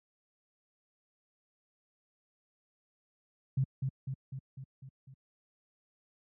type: tone with echo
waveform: sine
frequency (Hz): 133.2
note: C3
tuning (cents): +31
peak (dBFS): -25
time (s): 3.57-3.64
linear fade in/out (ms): 5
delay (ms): 250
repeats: 6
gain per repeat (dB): -4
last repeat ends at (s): 5.14
effects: high-pass 80 Hz 12 dB/octave